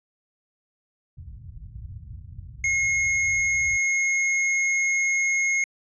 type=low-pass noise; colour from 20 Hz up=pink; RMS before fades=-36 dBFS; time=1.17-3.77 s; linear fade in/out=5 ms; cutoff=110 Hz; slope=24 dB/octave
type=tone; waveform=square; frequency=2158 Hz; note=C#7; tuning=47 cents flat; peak=-21 dBFS; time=2.64-5.64 s; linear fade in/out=2 ms
effects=high-pass 60 Hz 12 dB/octave + resampled to 22050 Hz